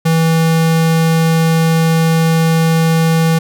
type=tone; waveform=square; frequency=163 Hz; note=E3; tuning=19 cents flat; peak=-10 dBFS; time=0.05-3.39 s; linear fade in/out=10 ms; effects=none